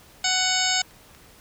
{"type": "harmonic tone", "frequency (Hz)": 743, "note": "F#5", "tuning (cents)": 7, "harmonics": [1, 2, 3, 4, 5, 6, 7, 9, 10], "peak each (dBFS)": [-29, -29, -29, -29, -29, -29, -29, -29, -29], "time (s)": [0.24, 0.82], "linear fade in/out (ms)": 5}
{"type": "clicks", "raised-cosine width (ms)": 0.2, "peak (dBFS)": [-36, -31], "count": 2, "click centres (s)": [0.909, 1.149]}
{"effects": ["pink hiss -51 dBFS RMS until 1.4 s"]}